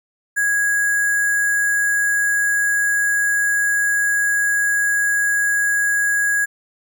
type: tone with sample-and-hold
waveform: sine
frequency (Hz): 1655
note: G#6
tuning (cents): -6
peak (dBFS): -15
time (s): 0.36-6.46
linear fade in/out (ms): 20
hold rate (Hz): 8820
effects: none